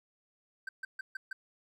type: tone bursts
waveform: triangle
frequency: 1551 Hz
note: G6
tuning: 19 cents flat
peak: -34 dBFS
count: 5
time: 0.67-1.33 s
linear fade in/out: 5 ms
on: 20 ms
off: 140 ms
effects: none